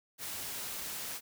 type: noise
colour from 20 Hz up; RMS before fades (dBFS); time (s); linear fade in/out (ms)
white; -40; 0.18-1.21; 50
effects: none